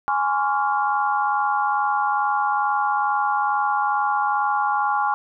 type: chord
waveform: sine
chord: Db major seventh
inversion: second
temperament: equal with one note detuned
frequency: 830.6 / 1046.5 / 1128.8 / 1396.9 Hz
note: Ab5 / C6 / Db6 / F6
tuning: 0 / 0 / +31 / 0 cents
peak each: -21 / -27 / -25 / -26 dBFS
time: 0.08-5.14 s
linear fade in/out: 0 ms
effects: none